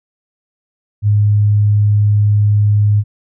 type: tone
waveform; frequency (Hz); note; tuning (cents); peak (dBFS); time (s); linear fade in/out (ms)
sine; 104; G#2; +3; -8; 1.02-3.04; 50
effects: none